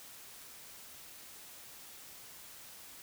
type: silence
effects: white hiss -52 dBFS RMS until 3.02 s